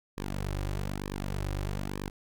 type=tone with flanger; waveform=sawtooth; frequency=49 Hz; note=G1; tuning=in tune; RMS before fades=-34 dBFS; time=0.17-2.1 s; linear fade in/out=10 ms; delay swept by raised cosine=1.4 to 4.6 ms; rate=1.1 Hz; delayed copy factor=-0.85; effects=none